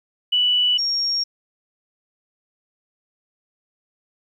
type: tone pair in turn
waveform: sine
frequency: 2961 / 5561 Hz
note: F#7 / F8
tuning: +1 / -8 cents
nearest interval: major seventh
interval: 1091 cents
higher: second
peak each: -15 / -19 dBFS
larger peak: first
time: 0.32-0.78 / 0.78-1.24 s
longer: neither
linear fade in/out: 10 ms
effects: 9-bit